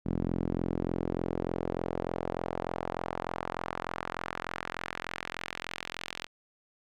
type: tone with band-pass filter sweep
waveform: sawtooth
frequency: 43.35 Hz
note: F1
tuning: 12 cents flat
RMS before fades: -35 dBFS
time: 0.05-6.27 s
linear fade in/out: 20 ms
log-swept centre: 230 to 3100 Hz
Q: 1.2
effects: none